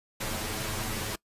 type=noise with comb filter; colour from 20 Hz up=pink; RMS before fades=-33 dBFS; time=0.2-1.16 s; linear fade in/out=10 ms; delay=9.3 ms; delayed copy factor=+0.9; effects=noise-tail reverb RT60 0.1 s tail -23 dB re dry + resampled to 32000 Hz